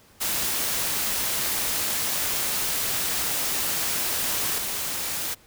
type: noise with level steps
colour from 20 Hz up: white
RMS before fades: -26 / -29 dBFS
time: 0.2-5.35 s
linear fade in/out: 20 ms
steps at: 4.58 s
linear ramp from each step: 2 ms
effects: pink hiss -55 dBFS RMS until 5.46 s